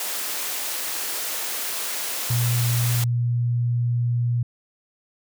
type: high-pass noise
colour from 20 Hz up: white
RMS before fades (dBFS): -28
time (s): 0-3.04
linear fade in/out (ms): 2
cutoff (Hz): 350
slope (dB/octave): 12
type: tone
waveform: sine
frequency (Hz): 120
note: B2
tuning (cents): -49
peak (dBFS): -19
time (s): 2.3-4.43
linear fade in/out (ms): 5
effects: none